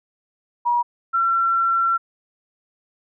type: tone pair in turn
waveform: sine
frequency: 959 / 1356.2 Hz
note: A#5 / E6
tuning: +49 / +49 cents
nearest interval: tritone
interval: 600 cents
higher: second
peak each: -16 dBFS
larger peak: neither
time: 0.65-0.83 / 1.13-1.98 s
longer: second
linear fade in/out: 20 ms
effects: none